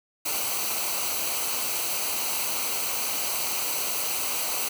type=noise with comb filter; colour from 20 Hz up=white; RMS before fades=-28 dBFS; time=0.25-4.69 s; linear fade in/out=10 ms; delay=0.57 ms; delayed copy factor=-0.65; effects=none